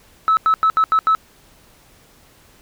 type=tone bursts at uneven times; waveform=sine; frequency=1301 Hz; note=E6; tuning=23 cents flat; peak=-10 dBFS; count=6; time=0.28-0.37 / 0.46-0.54 / 0.63-0.7 / 0.77-0.84 / 0.92-0.99 / 1.07-1.15 s; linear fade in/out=0 ms; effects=tanh soft clip ceiling -8 dBFS + pink hiss -51 dBFS RMS until 2.61 s